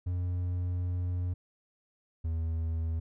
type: tone pair in turn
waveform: triangle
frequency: 89.3 / 81.45 Hz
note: F2 / E2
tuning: +39 / -20 cents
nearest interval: major second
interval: 159 cents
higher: first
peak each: -27 dBFS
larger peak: neither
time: 0.06-1.34 / 2.24-3 s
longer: first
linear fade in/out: 10 ms
effects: none